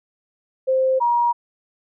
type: tone pair in turn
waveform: sine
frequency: 523.3 / 952 Hz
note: C5 / A#5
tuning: 0 / +36 cents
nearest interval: minor seventh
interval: 1036 cents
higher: second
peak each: -15 dBFS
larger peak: neither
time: 0.67-1 / 1-1.33 s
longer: neither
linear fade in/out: 20 ms
effects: none